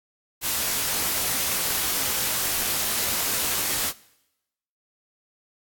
white noise with comb filter, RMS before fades -25 dBFS, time 0.41-3.93 s, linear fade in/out 50 ms, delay 20 ms, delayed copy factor -0.7, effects noise-tail reverb RT60 0.9 s tail -21 dB re dry + AAC 64 kbps

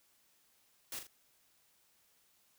white noise with echo, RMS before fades -42 dBFS, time 0.92-0.99 s, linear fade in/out 2 ms, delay 40 ms, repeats 2, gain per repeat -7 dB, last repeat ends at 1.07 s, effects white hiss -71 dBFS RMS until 2.58 s

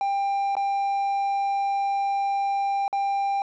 triangle tone with dropouts, 794 Hz, G5, 22 cents sharp, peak -20 dBFS, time 0.01-3.42 s, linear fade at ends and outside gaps 1 ms, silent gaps 0.553-0.567 / 2.88-2.928 s, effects resampled to 16000 Hz + 10-bit

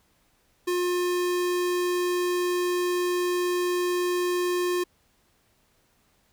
square tone, 356.4 Hz, F4, 35 cents sharp, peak -24 dBFS, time 0.67-4.84 s, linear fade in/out 10 ms, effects pink hiss -66 dBFS RMS until 6.32 s

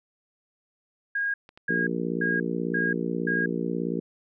sine tone bursts, 1632 Hz, G#6, 31 cents flat, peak -24 dBFS, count 5, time 1.15-3.46 s, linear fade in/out 5 ms, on 190 ms, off 340 ms
clicks, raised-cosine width 0.3 ms, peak -31 dBFS, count 2, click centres 1.491 / 1.575 s
harmonic tone, 58.27 Hz, A#1, in tune, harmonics 3 / 4 / 5 / 6 / 7 / 8, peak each -31 / -32 / -33 / -34 / -34 / -35 dBFS, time 1.69-4 s, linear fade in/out 5 ms
effects none

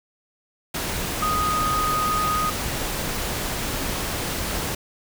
sine tone in noise, 1244.5 Hz, D#6, in tune, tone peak -21 dBFS, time 1.22-2.5 s, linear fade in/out 5 ms, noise pink, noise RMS -27 dBFS, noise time 0.74-4.75 s, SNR +3 dB, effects none

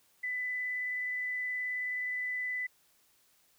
sine tone with vibrato, 1997 Hz, B6, 19 cents sharp, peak -32 dBFS, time 0.23-2.67 s, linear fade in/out 10 ms, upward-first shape triangle, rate 19 Hz, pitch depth 9 cents each way, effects white hiss -68 dBFS RMS until 3.58 s

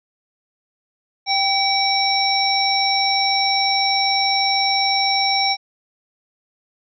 harmonic tone with a mistuned harmonic, 784 Hz, G5, in tune, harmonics 1 / 3 / 5 / 7, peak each -20 / -23 / -23 / -20 dBFS, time 1.26-5.57 s, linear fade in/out 50 ms, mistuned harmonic 3, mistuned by -49 cents, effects none

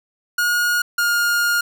45% pulse tone pair in turn, 1438 / 1418.2 Hz, F#6 / F6, -50 / +26 cents, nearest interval unison, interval 24 cents, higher first, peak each -16 dBFS, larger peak neither, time 0.38-0.82 / 0.98-1.61 s, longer second, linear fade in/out 5 ms, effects none

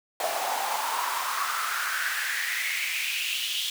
pink noise with high-pass filter sweep, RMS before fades -29 dBFS, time 0.2-3.7 s, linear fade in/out 2 ms, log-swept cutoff 670 to 3300 Hz, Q 5.3, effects none

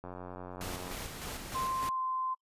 click train, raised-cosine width 1 ms, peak -29 dBFS, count 81, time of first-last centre 0.04-0.924 s, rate 90.5 Hz
pink noise with tremolo, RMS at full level -40 dBFS, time 0.61-1.89 s, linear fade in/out 0 ms, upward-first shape square, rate 3.3 Hz, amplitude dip 35%
sine tone with pitch glide, 1046.5 to 1036.3 Hz, C6 to C6, 0 to -17 cents, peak -31 dBFS, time 1.54-2.35 s, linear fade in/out 20 ms, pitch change -17 cents, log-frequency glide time 1.92-1.99 s
effects noise-tail reverb RT60 0.1 s tail -26 dB re dry + resampled to 32000 Hz

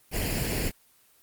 pink noise with comb filter, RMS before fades -28 dBFS, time 0.11-0.72 s, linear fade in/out 50 ms, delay 0.41 ms, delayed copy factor +0.7, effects white hiss -61 dBFS RMS until 1.22 s + Opus 24 kbps

